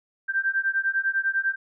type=beating tone pair; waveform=sine; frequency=1568 / 1578 Hz; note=G6 / G6; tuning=0 / +11 cents; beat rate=10 Hz; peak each=-25 dBFS; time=0.28-1.56 s; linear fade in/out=20 ms; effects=none